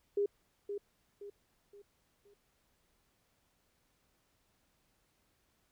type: tone with echo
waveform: sine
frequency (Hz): 405.7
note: G#4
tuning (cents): -41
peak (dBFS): -28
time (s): 0.17-0.26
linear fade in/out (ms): 5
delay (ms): 520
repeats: 4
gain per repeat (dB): -8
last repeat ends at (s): 2.34
effects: pink hiss -75 dBFS RMS until 5.71 s